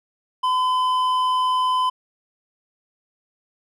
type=tone with hard clipping; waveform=triangle; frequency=1015 Hz; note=B5; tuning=47 cents sharp; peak=-19 dBFS; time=0.43-1.9 s; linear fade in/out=10 ms; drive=10 dB; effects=none